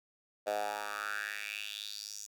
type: tone with high-pass filter sweep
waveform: 10% pulse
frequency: 103.83 Hz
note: G#2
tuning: in tune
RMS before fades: -39 dBFS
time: 0.46-2.27 s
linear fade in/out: 20 ms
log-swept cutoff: 600 to 6600 Hz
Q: 4.5
effects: none